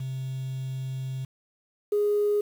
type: tone pair in turn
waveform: sine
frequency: 131.6 / 414.2 Hz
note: C3 / G#4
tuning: +10 / -5 cents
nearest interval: octave + minor sixth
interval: 1985 cents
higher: second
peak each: -29 / -20 dBFS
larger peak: second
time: 0-1.25 / 1.92-2.41 s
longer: first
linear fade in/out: 5 ms
effects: tanh soft clip ceiling -16 dBFS + 8-bit